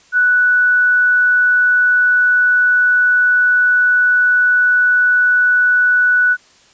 sine tone, 1480 Hz, F#6, in tune, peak -9 dBFS, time 0.12-6.37 s, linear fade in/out 50 ms, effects white hiss -49 dBFS RMS until 6.73 s + resampled to 16000 Hz

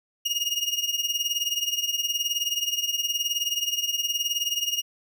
30% pulse tone with tremolo, 2856 Hz, F7, 38 cents sharp, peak -18 dBFS, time 0.25-4.82 s, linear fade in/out 10 ms, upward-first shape triangle, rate 19 Hz, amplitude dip 85%, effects none

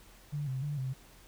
sine tone with vibrato, 138.59 Hz, C#3, in tune, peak -32 dBFS, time 0.32-0.94 s, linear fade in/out 20 ms, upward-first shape square, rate 3.3 Hz, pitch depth 96 cents each way, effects added 42 Hz sine -60 dBFS peak until 1.27 s + pink hiss -58 dBFS RMS until 1.27 s

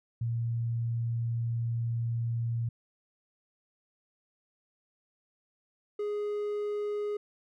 sine / triangle tone pair in turn, 116.54 / 415.3 Hz, A#2 / G#4, 0 / 0 cents, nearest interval octave + minor seventh, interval 2200 cents, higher second, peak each -28 dBFS, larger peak neither, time 0.21-2.69 / 5.99-7.17 s, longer first, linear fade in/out 5 ms, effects none

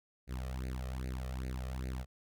sawtooth tone with flanger, 64 Hz, C2, 38 cents flat, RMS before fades -39 dBFS, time 0.27-2.06 s, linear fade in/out 50 ms, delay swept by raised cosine 0.45 to 1.65 ms, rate 2.5 Hz, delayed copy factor +0.95, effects none

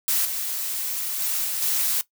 blue noise with level steps, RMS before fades -22 / -28 / -25 / -27 / -23 dBFS, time 0.08-2.01 s, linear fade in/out 0 ms, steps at 0.25 / 1.2 / 1.44 / 1.62 s, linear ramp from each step 2 ms, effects noise-tail reverb RT60 0.1 s tail -17 dB re dry

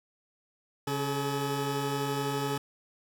20% pulse tone pair together, 138.59 / 427.7 Hz, C#3 / A4, 0 / -49 cents, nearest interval octave + minor sixth, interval 1951 cents, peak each -27 dBFS, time 0.87-2.58 s, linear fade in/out 5 ms, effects none

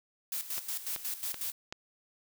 blue noise with tremolo, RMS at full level -35 dBFS, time 0.32-1.52 s, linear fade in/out 2 ms, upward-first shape square, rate 5.5 Hz, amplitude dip 70%
click train, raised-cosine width 0.2 ms, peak -21 dBFS, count 4, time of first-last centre 0.58-1.725 s, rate 2.62 Hz
effects none

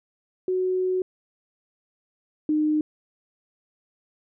sine tone pair in turn, 370 / 305.2 Hz, F#4 / D#4, 0 / -33 cents, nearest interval minor third, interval 333 cents, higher first, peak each -21 / -19 dBFS, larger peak second, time 0.48-1.02 / 2.49-2.81 s, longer first, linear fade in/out 2 ms, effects none

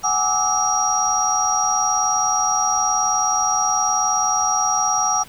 sine tone cluster, 750 / 829 / 1176 / 1300 / 5720 Hz, F#5 / G#5 / D6 / E6 / F8, +23 / -3 / +2 / -24 / +41 cents, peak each -23 / -23 / -27 / -24 / -20 dBFS, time 0.03-5.24 s, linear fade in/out 20 ms, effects pink hiss -44 dBFS RMS until 5.28 s

